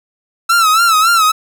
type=tone with vibrato; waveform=45% pulse; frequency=1322 Hz; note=E6; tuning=5 cents sharp; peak=-8 dBFS; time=0.49-1.32 s; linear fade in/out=10 ms; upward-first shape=sine; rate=3.6 Hz; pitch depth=96 cents each way; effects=none